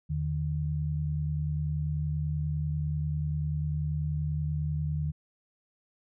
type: tone pair together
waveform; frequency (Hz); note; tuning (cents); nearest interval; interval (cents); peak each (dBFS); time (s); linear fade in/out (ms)
sine; 80.9 / 151.14; E2 / D#3; -32 / -50; major seventh; 1082; -32 / -29; 0.09-5.12; 20
effects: none